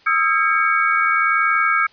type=tone cluster; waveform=sine; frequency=1258 / 1339 / 1617 / 2237 Hz; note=D#6 / E6 / G#6 / C#7; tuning=+19 / +27 / -47 / +15 cents; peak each=-20 dBFS; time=0.06-1.87 s; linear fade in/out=10 ms; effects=white hiss -51 dBFS RMS until 1.92 s + resampled to 11025 Hz